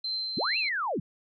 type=tone with tremolo; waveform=sine; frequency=4106 Hz; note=C8; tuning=33 cents flat; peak=-28 dBFS; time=0.04-0.69 s; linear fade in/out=5 ms; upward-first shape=triangle; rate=2.6 Hz; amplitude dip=35%
type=linear two-way sweep; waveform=sine; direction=up then down; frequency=118.8 to 2772 to 118.8 Hz; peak=-27 dBFS; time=0.37-1 s; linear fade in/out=5 ms; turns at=0.58 s
effects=none